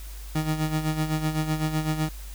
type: tone with tremolo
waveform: 30% pulse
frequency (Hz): 155.56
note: D#3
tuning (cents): 0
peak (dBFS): -19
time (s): 0.35-2.09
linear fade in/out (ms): 5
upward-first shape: sine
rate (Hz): 7.9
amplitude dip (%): 65
effects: added 50 Hz sine -36 dBFS peak until 2.34 s + white hiss -47 dBFS RMS until 2.34 s